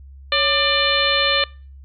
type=harmonic tone with a mistuned harmonic; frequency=595 Hz; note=D5; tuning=22 cents sharp; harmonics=1 / 2 / 3 / 4 / 5 / 6 / 7; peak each=-23 / -23 / -23 / -23 / -23 / -23 / -23 dBFS; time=0.32-1.44 s; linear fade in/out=2 ms; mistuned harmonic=1; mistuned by=-110 cents; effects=noise-tail reverb RT60 0.4 s tail -25 dB re dry + added 68 Hz sine -38 dBFS peak until 1.84 s